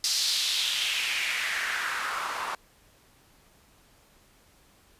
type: noise with band-pass filter sweep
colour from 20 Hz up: white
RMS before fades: -29 dBFS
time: 0.04-2.55 s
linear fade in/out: 2 ms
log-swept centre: 5000 to 990 Hz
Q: 2.8
effects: pink hiss -60 dBFS RMS until 4.99 s + resampled to 32000 Hz